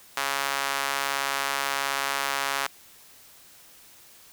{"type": "tone with high-pass filter", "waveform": "sawtooth", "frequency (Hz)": 138.59, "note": "C#3", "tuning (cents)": 0, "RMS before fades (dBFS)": -28, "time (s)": [0.17, 2.67], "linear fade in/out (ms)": 2, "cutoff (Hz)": 1100, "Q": 1.1, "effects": ["white hiss -52 dBFS RMS until 4.32 s"]}